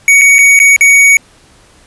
square tone with dropouts, 2241 Hz, C#7, 18 cents sharp, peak -3 dBFS, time 0.08-1.17 s, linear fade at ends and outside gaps 1 ms, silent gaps 0.213-0.217 / 0.384-0.389 / 0.591-0.6 / 0.763-0.809 s, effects pink hiss -44 dBFS RMS until 1.86 s + resampled to 24000 Hz

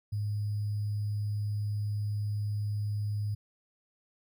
sine tone with sample-and-hold, 104 Hz, G#2, 3 cents sharp, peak -29 dBFS, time 0.12-3.35 s, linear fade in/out 10 ms, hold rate 4900 Hz, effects none

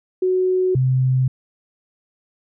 sine tone pair in turn, 370 / 129.54 Hz, F#4 / C3, 0 / -17 cents, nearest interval octave + tritone, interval 1817 cents, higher first, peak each -15 / -14 dBFS, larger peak second, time 0.22-0.75 / 0.75-1.28 s, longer neither, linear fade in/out 5 ms, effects none

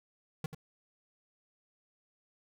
square tone with echo, 155.56 Hz, D#3, in tune, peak -33 dBFS, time 0.44-0.46 s, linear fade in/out 2 ms, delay 87 ms, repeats 1, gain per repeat -10 dB, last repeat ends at 0.547 s, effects none

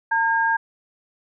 sine tone pair together, 907.5 / 1617 Hz, A#5 / G#6, -47 / -47 cents, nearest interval minor seventh, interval 1000 cents, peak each -20 dBFS, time 0.11-0.57 s, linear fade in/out 10 ms, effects none

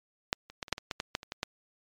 clicks, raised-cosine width 0.2 ms, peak -8 / -29 / -16 / -27 / -8 / -21 / -15 / -14 / -11 / -26 / -19 / -13 dBFS, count 12, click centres 0.329 / 0.5 / 0.628 / 0.682 / 0.727 / 0.781 / 0.912 / 1.001 / 1.151 / 1.231 / 1.321 / 1.431 s, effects MP3 96 kbps

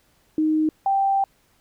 sine tone pair in turn, 311.1 / 783.9 Hz, D#4 / G5, 0 / 0 cents, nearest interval octave + major third, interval 1600 cents, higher second, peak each -17 dBFS, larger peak neither, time 0.38-0.69 / 0.86-1.24 s, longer second, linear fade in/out 2 ms, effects pink hiss -62 dBFS RMS until 1.6 s

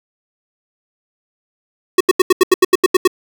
square tone bursts, 370 Hz, F#4, in tune, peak -6 dBFS, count 11, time 1.98-3.076 s, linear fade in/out 5 ms, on 26 ms, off 81 ms, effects 7-bit

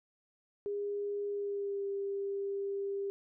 sine tone with pitch glide, 407.2 to 397.2 Hz, G#4 to G4, -34 to +23 cents, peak -33 dBFS, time 0.66-3.1 s, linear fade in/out 0 ms, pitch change -43 cents, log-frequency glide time 1.28-1.87 s, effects none

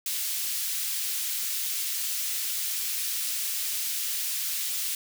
white high-pass noise, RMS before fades -30 dBFS, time 0.06-4.95 s, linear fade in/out 2 ms, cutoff 2600 Hz, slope 12 dB/octave, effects none

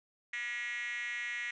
5% pulse tone with high-pass filter, 240 Hz, B3, 49 cents flat, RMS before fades -38 dBFS, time 0.33-1.51 s, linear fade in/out 5 ms, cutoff 2000 Hz, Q 8.6, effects resampled to 16000 Hz + 11-bit

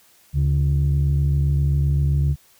sine tone pair together, 73.9 / 141.53 Hz, D2 / C#3, +11 / +36 cents, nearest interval major seventh, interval 1125 cents, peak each -17 dBFS, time 0.33-2.36 s, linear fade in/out 50 ms, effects tanh soft clip ceiling -12 dBFS + white hiss -55 dBFS RMS until 2.59 s

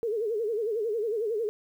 sine tone with vibrato, 440 Hz, A4, in tune, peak -26 dBFS, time 0.03-1.49 s, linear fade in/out 0 ms, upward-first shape sine, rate 11 Hz, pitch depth 130 cents each way, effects 10-bit

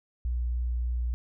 sine tone with vibrato, 60.3 Hz, B1, 41 cents flat, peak -26 dBFS, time 0.25-1.14 s, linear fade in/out 0 ms, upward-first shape triangle, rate 3.4 Hz, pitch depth 10 cents each way, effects none

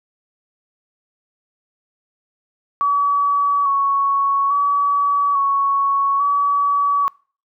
sine tone with vibrato, 1125 Hz, C#6, 25 cents sharp, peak -14 dBFS, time 2.81-7.08 s, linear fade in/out 0 ms, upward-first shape square, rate 0.59 Hz, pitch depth 23 cents each way, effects noise-tail reverb RT60 0.4 s tail -26 dB re dry

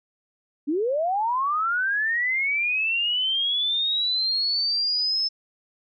sine linear sweep, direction up, 269.8 to 5270 Hz, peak -21 dBFS, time 0.67-5.29 s, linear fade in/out 20 ms, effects none

